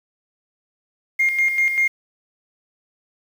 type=tone with tremolo; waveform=sine; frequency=2125 Hz; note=C7; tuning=26 cents sharp; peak=-13 dBFS; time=1.19-1.88 s; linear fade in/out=10 ms; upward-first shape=square; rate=5.1 Hz; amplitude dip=55%; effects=tanh soft clip ceiling -11 dBFS + 7-bit